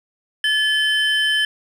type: tone pair together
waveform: triangle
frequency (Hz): 1725 / 3074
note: A6 / G7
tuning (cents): -35 / -35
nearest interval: minor seventh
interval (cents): 1000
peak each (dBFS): -17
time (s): 0.44-1.45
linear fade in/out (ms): 2
effects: none